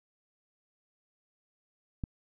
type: click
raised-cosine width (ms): 5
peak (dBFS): -21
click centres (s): 2.038
effects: none